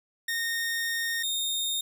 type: tone pair in turn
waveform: sawtooth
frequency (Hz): 1844 / 3676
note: A#6 / A#7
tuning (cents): -19 / -25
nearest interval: octave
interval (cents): 1194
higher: second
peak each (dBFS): -24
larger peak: neither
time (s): 0.28-1.23 / 1.23-1.81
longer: first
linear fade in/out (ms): 5
effects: none